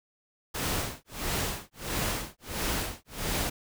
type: noise with tremolo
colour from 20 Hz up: pink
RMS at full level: -29 dBFS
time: 0.54-3.5 s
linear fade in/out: 10 ms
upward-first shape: sine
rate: 1.5 Hz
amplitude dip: 100%
effects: none